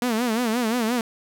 sawtooth tone with vibrato, 233.1 Hz, A#3, in tune, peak -17 dBFS, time 0.02-1.01 s, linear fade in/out 2 ms, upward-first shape sine, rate 5.7 Hz, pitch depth 130 cents each way, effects none

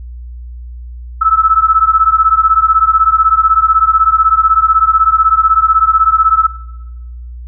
sine beating tone pair, 1301 / 1317 Hz, E6 / E6, -23 / -2 cents, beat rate 16 Hz, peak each -10 dBFS, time 1.21-6.47 s, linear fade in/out 10 ms, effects noise-tail reverb RT60 1.0 s tail -19 dB re dry + added 60 Hz sine -25 dBFS peak until 7.47 s

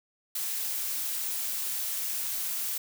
blue noise, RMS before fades -32 dBFS, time 0.35-2.78 s, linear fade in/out 5 ms, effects none

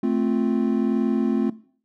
triangle chord, F major, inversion first, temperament equal, 220 / 261.6 / 349.2 Hz, A3 / C4 / F4, 0 / 0 / 0 cents, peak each -21 / -21 / -24 dBFS, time 0.03-1.5 s, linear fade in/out 5 ms, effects noise-tail reverb RT60 0.5 s tail -19 dB re dry

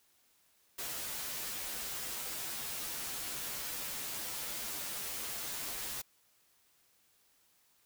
white noise with comb filter, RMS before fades -40 dBFS, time 0.78-6.02 s, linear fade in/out 10 ms, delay 11 ms, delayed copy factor -0.9, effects white hiss -70 dBFS RMS until 7.85 s

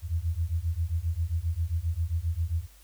sine beating tone pair, 79.7 / 87.2 Hz, D#2 / F2, +42 / -2 cents, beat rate 7.5 Hz, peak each -29 dBFS, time 0.02-2.67 s, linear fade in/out 50 ms, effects added 50 Hz sine -53 dBFS peak until 2.83 s + white hiss -58 dBFS RMS until 2.83 s

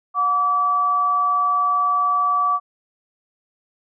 sine tone pair together, 725 / 1152.2 Hz, F#5 / D6, -35 / -33 cents, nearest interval minor sixth, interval 802 cents, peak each -27 / -16 dBFS, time 0.14-2.6 s, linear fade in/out 50 ms, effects none

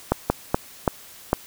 slowing click train, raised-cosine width 1 ms, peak -3 dBFS, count 5, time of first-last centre 0.12-1.331 s, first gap 180 ms, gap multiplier 1.36, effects white hiss -45 dBFS RMS until 1.46 s

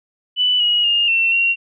sine tone with pitch steps, 2982 / 2900 / 2830 / 2702 / 2747 Hz, F#7 / F#7 / F7 / E7 / F7, +13 / -35 / +22 / +42 / -29 cents, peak -13 dBFS, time 0.36-1.56 s, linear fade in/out 50 ms, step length 240 ms, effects none

